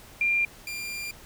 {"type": "tone pair in turn", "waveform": ["sine", "sawtooth"], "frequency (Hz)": [2389, 2389], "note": ["D7", "D7"], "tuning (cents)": [29, 29], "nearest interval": "unison", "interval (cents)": 0, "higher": "neither", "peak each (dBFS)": [-21, -29], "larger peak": "first", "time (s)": [[0.21, 0.45], [0.67, 1.11]], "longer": "second", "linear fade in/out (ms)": 2, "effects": ["pink hiss -49 dBFS RMS until 1.25 s"]}